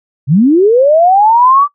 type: linear sweep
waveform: sine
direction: up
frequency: 121.5 to 1174.7 Hz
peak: -4 dBFS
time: 0.27-1.68 s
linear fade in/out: 50 ms
effects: noise-tail reverb RT60 0.1 s tail -22 dB re dry